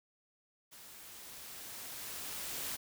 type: noise with level ramp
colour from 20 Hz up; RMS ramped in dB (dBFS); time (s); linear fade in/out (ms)
white; -54 to -39; 0.71-2.77; 20
effects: none